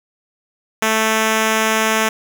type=tone; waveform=5% pulse; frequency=220 Hz; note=A3; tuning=in tune; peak=-3 dBFS; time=0.82-2.09 s; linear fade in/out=5 ms; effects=none